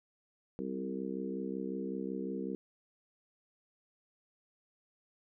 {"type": "harmonic tone with a mistuned harmonic", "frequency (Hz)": 65.41, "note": "C2", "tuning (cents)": 0, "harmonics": [3, 4, 5, 6, 7], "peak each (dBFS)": [-40, -41, -42, -43, -43], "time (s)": [0.59, 2.55], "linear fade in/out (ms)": 0, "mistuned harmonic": 3, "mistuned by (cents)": -18, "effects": []}